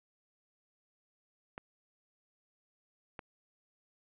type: clicks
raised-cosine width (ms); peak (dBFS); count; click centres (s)
0.5; -27; 2; 1.579 / 3.192
effects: resampled to 8000 Hz